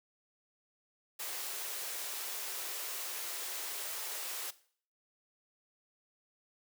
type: high-pass noise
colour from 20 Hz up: white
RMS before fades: -40 dBFS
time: 1.19-4.51 s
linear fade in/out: 10 ms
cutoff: 340 Hz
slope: 48 dB/octave
effects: noise-tail reverb RT60 0.5 s tail -17 dB re dry